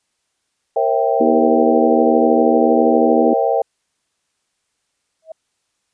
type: chord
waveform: sine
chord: A# diminished seventh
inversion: none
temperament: equal with one note detuned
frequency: 466.2 / 540.1 / 659.3 / 784 Hz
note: A#4 / C#5 / E5 / G5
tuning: 0 / -45 / 0 / 0 cents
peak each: -19 dBFS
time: 0.76-3.62 s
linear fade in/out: 5 ms
type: harmonic tone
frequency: 79.8 Hz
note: D#2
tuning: 44 cents sharp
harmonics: 3 / 4 / 5 / 6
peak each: -17 / -17 / -20 / -22 dBFS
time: 1.2-3.34 s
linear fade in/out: 10 ms
type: tone with exponential growth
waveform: sine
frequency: 642 Hz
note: E5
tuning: 46 cents flat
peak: -25 dBFS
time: 5.22-5.32 s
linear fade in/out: 5 ms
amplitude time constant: 20 ms
effects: white hiss -70 dBFS RMS until 5.93 s + resampled to 22050 Hz